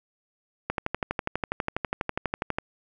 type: click train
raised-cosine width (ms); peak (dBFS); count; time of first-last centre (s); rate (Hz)
0.5; -11; 24; 0.7-2.585; 12.2
effects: none